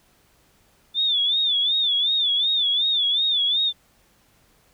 sine tone with vibrato, 3527 Hz, A7, 3 cents sharp, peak -18 dBFS, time 0.94-3.73 s, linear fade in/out 50 ms, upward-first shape sine, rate 2.7 Hz, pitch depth 110 cents each way, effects pink hiss -60 dBFS RMS until 4.73 s

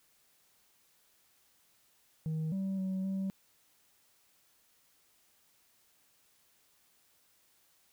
sine tone with pitch steps, 157.9 / 192.7 / 189.1 / 192.4 Hz, D#3 / G3 / F#3 / G3, +26 / -29 / +38 / -32 cents, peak -29 dBFS, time 2.26-3.3 s, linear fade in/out 0 ms, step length 260 ms, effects tanh soft clip ceiling -31 dBFS + white hiss -69 dBFS RMS until 7.92 s

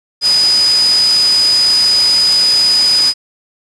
sine tone in noise, 4978 Hz, D#8, in tune, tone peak -8 dBFS, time 0.21-3.14 s, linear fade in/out 50 ms, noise white, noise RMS -20 dBFS, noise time 0.21-3.14 s, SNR +9 dB, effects resampled to 24000 Hz

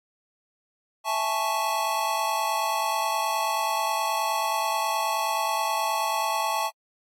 square chord, A major seventh, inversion second, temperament equal, 659.3 / 830.6 / 880 / 1108.7 Hz, E5 / G#5 / A5 / C#6, 0 / 0 / 0 / 0 cents, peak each -33 / -32 / -28 / -30 dBFS, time 1.04-6.71 s, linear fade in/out 50 ms, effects AAC 48 kbps

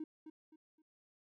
triangle tone with echo, 312.7 Hz, D#4, 9 cents sharp, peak -36 dBFS, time 0-0.04 s, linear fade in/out 5 ms, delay 260 ms, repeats 3, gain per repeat -10 dB, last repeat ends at 0.82 s, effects tanh soft clip ceiling -37 dBFS

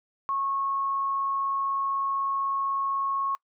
sine tone, 1096 Hz, C#6, 20 cents flat, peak -25 dBFS, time 0.29-3.35 s, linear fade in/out 0 ms, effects noise-tail reverb RT60 0.1 s tail -24 dB re dry

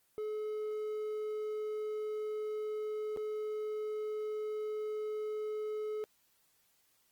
triangle tone with dropouts, 427.6 Hz, A4, 49 cents flat, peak -33 dBFS, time 0.18-6.04 s, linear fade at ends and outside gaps 0 ms, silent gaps 3.163-3.172 s, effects white hiss -72 dBFS RMS until 7.11 s + Opus 24 kbps

